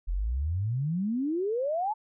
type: exponential sweep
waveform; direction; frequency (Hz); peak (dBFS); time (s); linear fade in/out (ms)
sine; up; 40.38 to 889; -26; 0.07-1.94; 20
effects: none